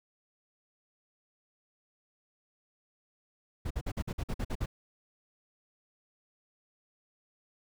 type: noise bursts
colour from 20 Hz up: brown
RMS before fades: -32 dBFS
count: 10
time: 3.65-4.66 s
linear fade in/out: 10 ms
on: 56 ms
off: 50 ms
effects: none